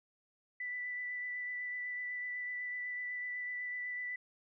sine tone with vibrato, 1980 Hz, B6, 4 cents sharp, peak -37 dBFS, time 0.6-4.16 s, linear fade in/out 5 ms, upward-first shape sine, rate 8 Hz, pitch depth 12 cents each way, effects none

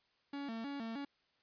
45% pulse tone with vibrato, 252.7 Hz, B3, 40 cents sharp, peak -40 dBFS, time 0.33-1.05 s, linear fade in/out 5 ms, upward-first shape square, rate 3.2 Hz, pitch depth 190 cents each way, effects white hiss -75 dBFS RMS until 1.42 s + resampled to 11025 Hz

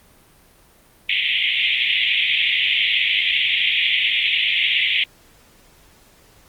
white band-pass noise, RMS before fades -19 dBFS, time 1.09-5.04 s, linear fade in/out 5 ms, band 2000 to 3500 Hz, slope 96 dB/octave, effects pink hiss -52 dBFS RMS until 6.48 s + Opus 32 kbps

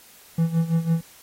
triangle tone with tremolo, 165 Hz, E3, 2 cents sharp, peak -14 dBFS, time 0.38-1.01 s, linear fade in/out 5 ms, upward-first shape sine, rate 6 Hz, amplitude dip 80%, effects white hiss -50 dBFS RMS until 1.22 s + AAC 48 kbps

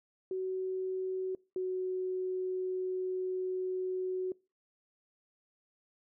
sine tone pair in turn, 374.8 / 370.7 Hz, F#4 / F#4, +22 / +3 cents, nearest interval unison, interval 19 cents, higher first, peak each -32 / -31 dBFS, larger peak second, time 0.31-1.35 / 1.56-4.32 s, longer second, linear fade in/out 2 ms, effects noise-tail reverb RT60 0.3 s tail -24 dB re dry

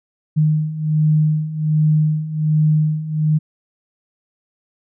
sine beating tone pair, 153.1 / 154.4 Hz, D#3 / D#3, -28 / -13 cents, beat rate 1.3 Hz, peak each -19 / -15 dBFS, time 0.36-3.39 s, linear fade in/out 20 ms, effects none

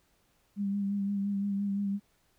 sine tone with vibrato, 200 Hz, G3, 35 cents sharp, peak -28 dBFS, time 0.56-2 s, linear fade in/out 50 ms, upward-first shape sine, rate 5.8 Hz, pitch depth 27 cents each way, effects pink hiss -70 dBFS RMS until 2.38 s

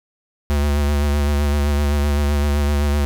square tone with vibrato, 72.5 Hz, D2, 22 cents flat, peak -16 dBFS, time 0.5-3.05 s, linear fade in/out 0 ms, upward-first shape sine, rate 7.8 Hz, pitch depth 33 cents each way, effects none

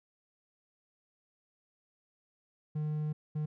triangle tone bursts at uneven times, 152.1 Hz, D#3, 39 cents flat, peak -29 dBFS, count 2, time 2.75-3.13 / 3.35-3.46 s, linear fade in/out 10 ms, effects none

